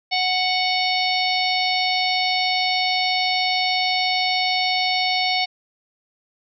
harmonic tone with a mistuned harmonic, 740 Hz, F#5, in tune, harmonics 1 / 3 / 4 / 5 / 6 / 7, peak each -23 / -24 / -29 / -27 / -25 / -29 dBFS, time 0.11-5.46 s, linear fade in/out 20 ms, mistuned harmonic 7, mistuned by +71 cents, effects none

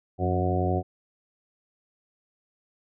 harmonic tone with a mistuned harmonic, 91.4 Hz, F#2, 21 cents flat, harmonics 1 / 2 / 3 / 4 / 5 / 6 / 7 / 8, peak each -26 / -31 / -33 / -30 / -36 / -34 / -35 / -30 dBFS, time 0.18-0.83 s, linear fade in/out 50 ms, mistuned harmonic 2, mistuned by -71 cents, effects none

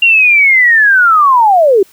sine linear sweep, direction down, 2794 to 365.8 Hz, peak -4 dBFS, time 0.02-1.83 s, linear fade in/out 5 ms, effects white hiss -45 dBFS RMS until 1.92 s

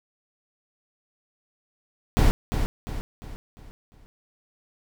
brown noise with echo, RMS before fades -17 dBFS, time 2.17-2.31 s, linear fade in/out 0 ms, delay 350 ms, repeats 5, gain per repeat -7 dB, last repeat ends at 4.06 s, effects none

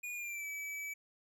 square tone with pitch glide, 2447 to 2296 Hz, D#7 to D7, -29 to -40 cents, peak -40 dBFS, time 0.03-0.94 s, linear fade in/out 10 ms, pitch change -111 cents, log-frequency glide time 0.13-0.47 s, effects none

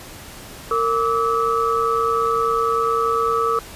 sine tone cluster, 458.6 / 1158 / 1288 Hz, A#4 / D6 / E6, -28 / -25 / -41 cents, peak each -21 dBFS, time 0.71-3.59 s, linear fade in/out 2 ms, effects pink hiss -38 dBFS RMS until 3.75 s + resampled to 32000 Hz

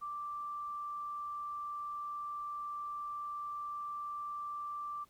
sine tone, 1174.7 Hz, D6, in tune, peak -38 dBFS, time 0.01-5.05 s, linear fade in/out 20 ms, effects pink hiss -69 dBFS RMS until 5.09 s

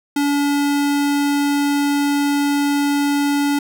square tone, 286 Hz, D4, 46 cents flat, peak -16 dBFS, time 0.16-3.59 s, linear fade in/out 5 ms, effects none

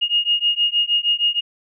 sine beating tone pair, 2852 / 2858.4 Hz, F7 / F7, +36 / +40 cents, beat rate 6.4 Hz, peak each -19 dBFS, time 0.01-1.41 s, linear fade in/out 20 ms, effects none

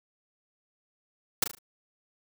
white noise with echo, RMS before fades -23 dBFS, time 1.42-1.44 s, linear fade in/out 5 ms, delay 37 ms, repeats 4, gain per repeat -8 dB, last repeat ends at 1.588 s, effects none

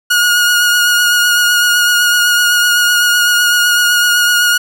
sawtooth tone with vibrato, 1441 Hz, F#6, 46 cents flat, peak -5 dBFS, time 0.1-4.58 s, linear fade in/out 10 ms, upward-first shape triangle, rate 7.9 Hz, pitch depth 22 cents each way, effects none

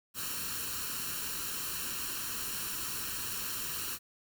white noise with comb filter, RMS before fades -37 dBFS, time 0.14-3.99 s, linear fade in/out 50 ms, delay 0.71 ms, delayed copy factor +0.7, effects none

